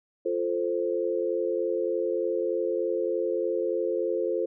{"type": "chord", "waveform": "sine", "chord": "F major", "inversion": "none", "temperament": "equal", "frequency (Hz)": [349.2, 440, 523.3], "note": ["F4", "A4", "C5"], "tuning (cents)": [0, 0, 0], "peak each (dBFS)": -29, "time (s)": [0.25, 4.46], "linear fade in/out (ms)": 10, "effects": []}